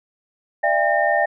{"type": "tone cluster", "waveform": "sine", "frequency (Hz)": [597, 676, 801, 1823], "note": ["D5", "E5", "G5", "A#6"], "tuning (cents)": [28, 43, 37, -39], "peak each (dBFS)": -21, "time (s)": [0.63, 1.26], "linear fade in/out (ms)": 10, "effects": []}